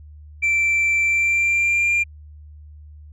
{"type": "tone with pitch glide", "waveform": "sine", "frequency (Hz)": [2341, 2392], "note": ["D7", "D7"], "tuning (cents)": [-6, 31], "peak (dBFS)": -13, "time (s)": [0.42, 2.04], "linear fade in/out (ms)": 20, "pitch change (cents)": 37, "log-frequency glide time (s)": [1.03, 1.91], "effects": ["tanh soft clip ceiling -15 dBFS", "added 75 Hz sine -39 dBFS peak until 3.12 s"]}